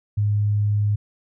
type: tone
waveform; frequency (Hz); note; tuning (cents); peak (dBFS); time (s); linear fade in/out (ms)
sine; 103.83; G#2; 0; -17; 0.17-0.96; 10
effects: none